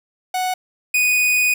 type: tone pair in turn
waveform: 45% pulse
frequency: 739 / 2481 Hz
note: F#5 / D#7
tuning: -2 / -6 cents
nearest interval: octave + major sixth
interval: 2096 cents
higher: second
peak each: -19 / -14 dBFS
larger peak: second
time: 0.34-0.54 / 0.94-1.54 s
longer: second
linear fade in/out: 5 ms
effects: none